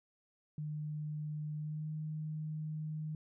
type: tone with pitch glide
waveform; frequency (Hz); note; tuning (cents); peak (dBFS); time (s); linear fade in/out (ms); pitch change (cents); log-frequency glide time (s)
sine; 151.4 to 154.58; D#3 to D#3; -47 to -11; -37; 0.58-3.15; 2; +36; 1.57-1.89
effects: none